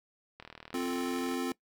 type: click train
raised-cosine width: 0.3 ms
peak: -29 dBFS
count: 38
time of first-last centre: 0.4-1.339 s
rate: 39.4 Hz
type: chord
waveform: square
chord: F major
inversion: second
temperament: equal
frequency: 261.6 / 349.2 / 440 Hz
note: C4 / F4 / A4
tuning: 0 / 0 / 0 cents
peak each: -34 / -37 / -40 dBFS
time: 0.74-1.52 s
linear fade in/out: 2 ms
effects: noise-tail reverb RT60 0.1 s tail -20 dB re dry